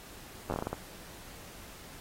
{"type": "slowing click train", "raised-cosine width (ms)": 1, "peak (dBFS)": -19, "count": 9, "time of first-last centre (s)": [0.5, 0.73], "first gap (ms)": 10, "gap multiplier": 1.29, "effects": ["pink hiss -50 dBFS RMS until 2 s", "AAC 48 kbps"]}